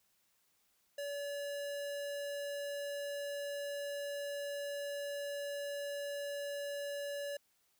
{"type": "tone", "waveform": "square", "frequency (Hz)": 571, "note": "D5", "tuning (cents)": -49, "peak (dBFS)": -39, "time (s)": [0.98, 7.37], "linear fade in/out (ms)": 5, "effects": ["white hiss -75 dBFS RMS until 7.79 s"]}